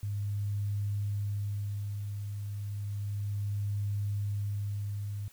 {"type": "tone with tremolo", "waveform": "sine", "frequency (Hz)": 102, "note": "G#2", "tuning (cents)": -31, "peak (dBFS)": -29, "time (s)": [0.03, 5.28], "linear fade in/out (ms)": 0, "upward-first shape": "sine", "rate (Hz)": 0.32, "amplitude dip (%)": 45, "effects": ["white hiss -59 dBFS RMS until 5.32 s"]}